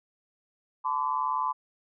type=tone with amplitude modulation; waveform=sine; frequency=1016 Hz; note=B5; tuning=49 cents sharp; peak=-21 dBFS; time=0.84-1.53 s; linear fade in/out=20 ms; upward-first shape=sine; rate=140 Hz; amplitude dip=100%; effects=none